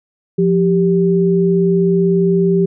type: tone pair together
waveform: sine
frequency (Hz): 175.32 / 392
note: F3 / G4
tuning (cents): +7 / 0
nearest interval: octave + major second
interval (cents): 1393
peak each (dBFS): -13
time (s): 0.38-2.66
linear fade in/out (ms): 10
effects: none